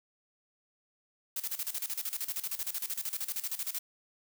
blue noise with tremolo, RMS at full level -34 dBFS, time 1.36-3.79 s, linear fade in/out 5 ms, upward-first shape square, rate 13 Hz, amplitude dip 80%, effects none

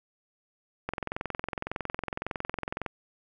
click train, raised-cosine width 0.5 ms, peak -16 dBFS, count 44, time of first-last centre 0.89-2.862 s, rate 21.8 Hz, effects none

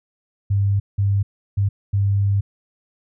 sine tone bursts at uneven times, 99.8 Hz, G2, 32 cents sharp, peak -15 dBFS, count 4, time 0.5-0.8 / 0.98-1.23 / 1.57-1.69 / 1.93-2.41 s, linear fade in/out 10 ms, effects none

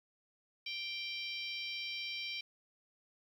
harmonic tone, 784 Hz, G5, in tune, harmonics 3 / 4 / 5 / 6 / 7, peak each -42 / -44 / -46 / -48 / -49 dBFS, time 0.66-2.41 s, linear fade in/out 5 ms, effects 11-bit

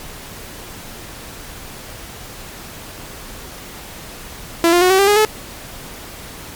sawtooth tone with pitch steps, 336.6 / 350.7 / 365.4 / 380.7 / 396.6 / 413.2 / 430.5 Hz, E4 / F4 / F#4 / F#4 / G4 / G#4 / A4, +36 / +7 / -22 / +49 / +20 / -9 / -38 cents, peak -6 dBFS, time 4.64-5.249 s, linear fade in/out 0 ms, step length 87 ms, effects pink hiss -34 dBFS RMS until 6.55 s + MP3 96 kbps

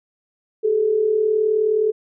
sine tone pair together, 395.3 / 434.8 Hz, G4 / A4, +15 / -21 cents, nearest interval major second, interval 164 cents, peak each -23 / -16 dBFS, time 0.63-1.92 s, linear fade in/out 20 ms, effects none

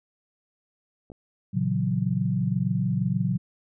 clicks, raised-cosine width 2 ms, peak -30 dBFS, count 2, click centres 1.101 / 1.118 s
sine chord, F# dominant seventh, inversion first, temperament equal, 116.54 / 138.59 / 164.81 / 185 Hz, A#2 / C#3 / E3 / F#3, 0 / 0 / 0 / 0 cents, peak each -28 / -28 / -30 / -26 dBFS, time 1.53-3.38 s, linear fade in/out 20 ms
effects none

